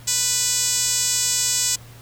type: tone with band-pass filter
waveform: 5% pulse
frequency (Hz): 493.9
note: B4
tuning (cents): 0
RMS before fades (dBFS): -21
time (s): 0.07-1.76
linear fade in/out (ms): 10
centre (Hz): 8100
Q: 3.7
effects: added 117 Hz sine -42 dBFS peak until 2.01 s + pink hiss -47 dBFS RMS until 2.01 s